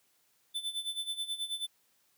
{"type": "tone with tremolo", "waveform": "square", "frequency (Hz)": 3520, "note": "A7", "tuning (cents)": 0, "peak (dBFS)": -32, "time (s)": [0.54, 1.67], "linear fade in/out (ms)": 20, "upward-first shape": "sine", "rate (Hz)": 9.3, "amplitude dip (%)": 80, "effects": ["white hiss -71 dBFS RMS until 2.17 s", "high-pass 80 Hz 12 dB/octave"]}